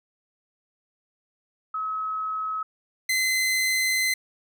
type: tone pair in turn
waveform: sine / sawtooth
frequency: 1283 / 2051 Hz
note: E6 / C7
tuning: -47 / -35 cents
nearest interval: minor sixth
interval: 812 cents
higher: second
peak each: -26 / -18 dBFS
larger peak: second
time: 1.74-2.63 / 3.09-4.14 s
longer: second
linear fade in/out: 5 ms
effects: none